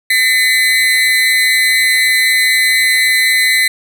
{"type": "tone with amplitude modulation", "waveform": "35% pulse", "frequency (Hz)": 2024, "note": "B6", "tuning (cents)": 42, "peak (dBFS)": -4, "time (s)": [0.1, 3.68], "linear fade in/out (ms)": 5, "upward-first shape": "sine", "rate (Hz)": 225, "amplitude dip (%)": 80, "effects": []}